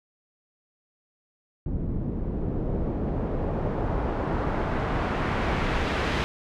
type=noise with low-pass filter sweep; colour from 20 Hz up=pink; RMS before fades=-27 dBFS; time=1.66-6.24 s; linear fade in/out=0 ms; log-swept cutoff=240 to 3000 Hz; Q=0.85; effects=none